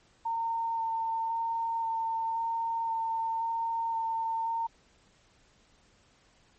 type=tone with vibrato; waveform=sine; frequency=910 Hz; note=A#5; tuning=42 cents flat; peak=-28 dBFS; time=0.25-4.67 s; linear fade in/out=10 ms; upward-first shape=square; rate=0.95 Hz; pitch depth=9 cents each way; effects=pink hiss -64 dBFS RMS until 6.58 s + MP3 32 kbps